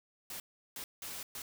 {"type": "noise bursts at uneven times", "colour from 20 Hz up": "white", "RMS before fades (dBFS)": -43, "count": 4, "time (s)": [[0.3, 0.4], [0.76, 0.84], [1.02, 1.23], [1.35, 1.42]], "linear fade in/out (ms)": 2, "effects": []}